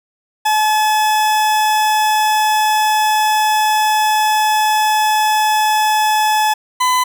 40% pulse tone pair in turn, 858 / 1007.9 Hz, A5 / B5, -44 / +35 cents, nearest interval minor third, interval 279 cents, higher second, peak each -11 dBFS, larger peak neither, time 0.45-6.54 / 6.8-7.04 s, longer first, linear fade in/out 10 ms, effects none

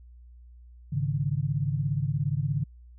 sine chord, Ab suspended fourth, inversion none, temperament equal with one note detuned, 103.53 / 138.59 / 155.56 Hz, Ab2 / Db3 / Eb3, -5 / 0 / 0 cents, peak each -32 / -27 / -30 dBFS, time 0.92-2.64 s, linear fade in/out 10 ms, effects added 60 Hz sine -47 dBFS peak until 2.98 s

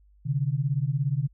sine beating tone pair, 130.81 / 147.81 Hz, C3 / D3, 0 / +11 cents, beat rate 17 Hz, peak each -26 dBFS, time 0.25-1.28 s, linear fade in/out 20 ms, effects added 50 Hz sine -55 dBFS peak until 1.33 s

